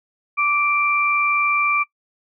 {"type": "tone pair together", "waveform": "sine", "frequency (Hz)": [1168.4, 2355], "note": ["D6", "D7"], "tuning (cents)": [-9, 4], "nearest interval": "octave", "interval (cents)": 1213, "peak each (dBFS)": -19, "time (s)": [0.37, 1.84], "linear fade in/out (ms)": 20, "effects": ["noise-tail reverb RT60 0.1 s tail -21 dB re dry"]}